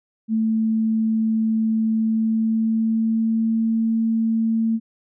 sine tone with pitch glide, 221.5 to 224.9 Hz, A3 to A3, +12 to +38 cents, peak -17 dBFS, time 0.28-4.8 s, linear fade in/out 50 ms, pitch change +26 cents, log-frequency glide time 1.92-3.61 s, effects none

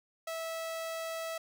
sawtooth tone, 653 Hz, E5, 17 cents flat, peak -32 dBFS, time 0.27-1.38 s, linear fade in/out 5 ms, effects none

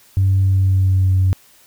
sine tone with pitch glide, 96.2 to 93.73 Hz, G2 to F#2, -32 to +23 cents, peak -10 dBFS, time 0.17-1.33 s, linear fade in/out 0 ms, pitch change -45 cents, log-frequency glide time 0.39-1.13 s, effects tanh soft clip ceiling -8 dBFS + white hiss -50 dBFS RMS until 1.66 s

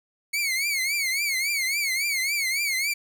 sawtooth tone with vibrato, 2205 Hz, C#7, 10 cents flat, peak -20 dBFS, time 0.33-2.94 s, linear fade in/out 10 ms, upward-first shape triangle, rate 3.6 Hz, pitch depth 150 cents each way, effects 9-bit

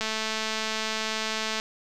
click train, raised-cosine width 0.2 ms, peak -12 dBFS, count 349, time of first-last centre 0.01-1.599 s, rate 219 Hz, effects none

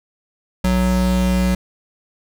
square tone pair together, 61.7 / 185 Hz, B1 / F#3, -1 / 0 cents, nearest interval octave + perfect fifth, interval 1901 cents, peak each -19 dBFS, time 0.64-1.55 s, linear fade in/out 5 ms, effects none

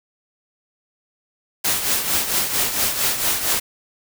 white noise with tremolo, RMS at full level -18 dBFS, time 1.64-3.6 s, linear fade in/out 10 ms, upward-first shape triangle, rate 4.4 Hz, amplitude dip 65%, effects none

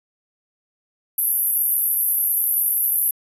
white band-pass noise, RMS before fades -20 dBFS, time 1.18-3.11 s, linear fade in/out 5 ms, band 11000 to 13000 Hz, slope 96 dB/octave, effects resampled to 32000 Hz

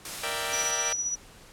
white noise, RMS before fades -36 dBFS, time 0.05-0.71 s, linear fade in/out 2 ms
10% pulse chord, E half-diminished seventh, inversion second, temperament equal, 466.2 / 587.3 / 659.3 / 784 Hz, Bb4 / D5 / E5 / G5, 0 / 0 / 0 / 0 cents, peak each -27 dBFS, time 0.23-0.93 s, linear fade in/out 5 ms
sine tone with tremolo, 5870 Hz, F#8, 15 cents flat, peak -25 dBFS, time 0.52-1.16 s, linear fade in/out 20 ms, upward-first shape sine, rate 15 Hz, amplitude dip 50%
effects pink hiss -51 dBFS RMS until 1.52 s + low-pass 11000 Hz 12 dB/octave

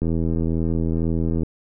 click train, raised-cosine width 3 ms, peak -11 dBFS, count 117, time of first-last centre 0.02-1.433 s, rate 82.1 Hz, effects none

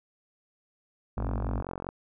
harmonic tone, 55 Hz, A1, in tune, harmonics 1 / 2 / 4 / 5, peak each -30 / -34 / -40 / -43 dBFS, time 1.17-1.62 s, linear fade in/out 5 ms
click train, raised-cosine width 1 ms, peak -21 dBFS, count 33, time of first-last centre 1.18-1.89 s, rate 45.1 Hz
effects none

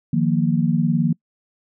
sine chord, Eb suspended second, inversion none, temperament just, 155.56 / 175.01 / 233.3 Hz, Eb3 / F3 / Bb3, 0 / +4 / +2 cents, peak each -20 dBFS, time 0.13-1.13 s, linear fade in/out 5 ms, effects noise-tail reverb RT60 0.1 s tail -26 dB re dry

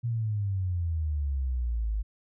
sine exponential sweep, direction down, 120.4 to 50.9 Hz, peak -26 dBFS, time 0.03-2.03 s, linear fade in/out 20 ms, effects none

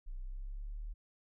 sine exponential sweep, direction up, 30.28 to 39.05 Hz, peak -39 dBFS, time 0.06-0.94 s, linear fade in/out 20 ms, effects none

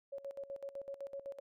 sine tone with tremolo, 554.4 Hz, C#5, in tune, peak -40 dBFS, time 0.12-1.4 s, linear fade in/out 10 ms, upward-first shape square, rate 7.9 Hz, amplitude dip 80%, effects none

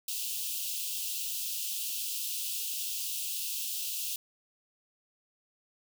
white high-pass noise, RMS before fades -35 dBFS, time 0.08-4.16 s, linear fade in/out 2 ms, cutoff 2600 Hz, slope 96 dB/octave, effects none

